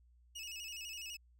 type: tone with vibrato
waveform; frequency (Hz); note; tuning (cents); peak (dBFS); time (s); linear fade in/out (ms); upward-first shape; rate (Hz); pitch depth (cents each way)
25% pulse; 2737; F7; -36; -40; 0.35-1.17; 10; square; 12; 85
effects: added 60 Hz sine -63 dBFS peak until 1.39 s